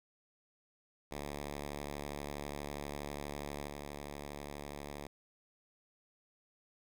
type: tone with level steps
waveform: 5% pulse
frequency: 72.3 Hz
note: D2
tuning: 27 cents flat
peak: -29 / -32 dBFS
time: 1.11-5.07 s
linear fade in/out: 5 ms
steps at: 3.67 s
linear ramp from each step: 10 ms
effects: none